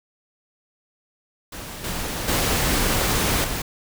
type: noise with level steps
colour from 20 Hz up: pink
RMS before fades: -35 / -28 / -21 / -27 dBFS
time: 1.52-3.62 s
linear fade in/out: 5 ms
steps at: 1.84 / 2.28 / 3.44 s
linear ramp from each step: 2 ms
effects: none